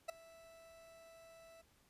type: tone with ADSR envelope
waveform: 40% pulse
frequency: 659.3 Hz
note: E5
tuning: in tune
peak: -35 dBFS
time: 0.08-1.62 s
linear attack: 14 ms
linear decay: 7 ms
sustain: -22 dB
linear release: 13 ms
effects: pink hiss -72 dBFS RMS until 1.89 s + resampled to 32000 Hz